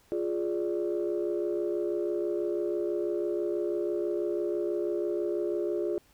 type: chord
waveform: sine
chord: D diminished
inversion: first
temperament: equal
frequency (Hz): 349.2 / 415.3 / 587.3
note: F4 / Ab4 / D5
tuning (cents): 0 / 0 / 0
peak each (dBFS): -29 / -31 / -35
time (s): 0.12-5.98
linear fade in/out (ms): 0
effects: tanh soft clip ceiling -20 dBFS + pink hiss -63 dBFS RMS until 6.13 s